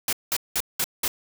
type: noise bursts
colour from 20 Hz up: white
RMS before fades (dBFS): -24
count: 5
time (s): 0.08-1.08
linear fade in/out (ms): 2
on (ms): 48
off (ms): 190
effects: none